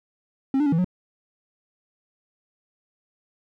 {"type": "tone with pitch steps", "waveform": "triangle", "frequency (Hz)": [268.8, 297.7, 281.2, 163.9, 181.5], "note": ["C4", "D4", "C#4", "E3", "F#3"], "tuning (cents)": [47, 24, 25, -10, -33], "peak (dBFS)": -16, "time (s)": [0.54, 0.845], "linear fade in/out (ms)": 2, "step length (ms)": 61, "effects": []}